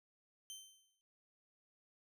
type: tone with exponential decay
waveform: 20% pulse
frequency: 3099 Hz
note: G7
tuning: 21 cents flat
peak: -40 dBFS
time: 0.5-1.01 s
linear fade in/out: 0 ms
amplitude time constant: 110 ms
effects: none